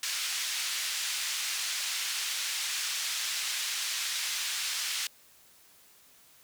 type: band-pass noise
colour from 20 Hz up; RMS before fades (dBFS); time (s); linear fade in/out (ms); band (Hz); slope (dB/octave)
white; -33; 0.03-5.07; 2; 1900 to 6200; 12
effects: white hiss -59 dBFS RMS until 6.43 s